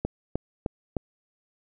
click train, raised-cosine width 2 ms, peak -13 dBFS, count 4, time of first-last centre 0.05-0.967 s, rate 3.27 Hz, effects none

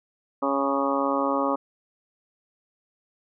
harmonic tone with a mistuned harmonic, 138.59 Hz, C#3, in tune, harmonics 2 / 3 / 4 / 5 / 6 / 7 / 8 / 9, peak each -27 / -33 / -27 / -36 / -31 / -32 / -29 / -31 dBFS, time 0.42-1.56 s, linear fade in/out 10 ms, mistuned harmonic 9, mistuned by -22 cents, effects none

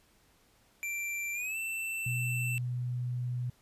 square tone with pitch glide, 2353 to 2672 Hz, D7 to E7, +3 to +23 cents, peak -34 dBFS, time 0.83-2.58 s, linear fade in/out 0 ms, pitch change +220 cents, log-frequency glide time 1.33-1.57 s
sine tone, 123.47 Hz, B2, in tune, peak -31 dBFS, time 2.06-3.5 s, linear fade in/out 5 ms
effects pink hiss -66 dBFS RMS until 3.61 s + resampled to 32000 Hz

